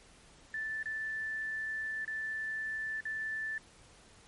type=tone with dropouts; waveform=sine; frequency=1760 Hz; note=A6; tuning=in tune; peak=-34 dBFS; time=0.54-3.58 s; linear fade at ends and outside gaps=2 ms; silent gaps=0.829-0.857 / 2.048-2.077 / 3.006-3.053 s; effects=pink hiss -59 dBFS RMS until 4.27 s + MP3 48 kbps